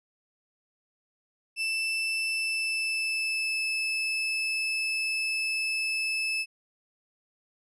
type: tone with pitch glide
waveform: 35% pulse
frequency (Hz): 2651 to 2618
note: E7 to E7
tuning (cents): +9 to -13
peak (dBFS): -25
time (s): 1.56-6.46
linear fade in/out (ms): 50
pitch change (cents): -22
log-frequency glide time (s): 2.29-3.65
effects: resampled to 24000 Hz